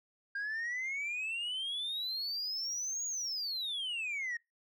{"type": "exponential two-way sweep", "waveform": "sine", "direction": "up then down", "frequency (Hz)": [1600, 6810, 1841], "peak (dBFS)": -32, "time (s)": [0.35, 4.37], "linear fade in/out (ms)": 5, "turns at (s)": 3.06, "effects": ["noise-tail reverb RT60 0.2 s tail -25 dB re dry", "tanh soft clip ceiling -33 dBFS"]}